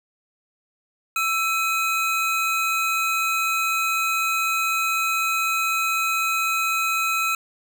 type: tone pair together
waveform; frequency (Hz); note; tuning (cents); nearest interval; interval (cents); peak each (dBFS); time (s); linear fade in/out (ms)
square; 1328 / 2524; E6 / D#7; +12 / +24; major seventh; 1112; -24; 1.16-7.35; 2
effects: none